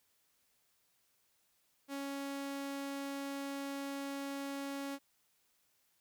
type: tone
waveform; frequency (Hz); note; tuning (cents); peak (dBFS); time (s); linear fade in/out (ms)
sawtooth; 277.8; C#4; +4; -35; 1.88-4.99; 50
effects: white hiss -75 dBFS RMS until 6 s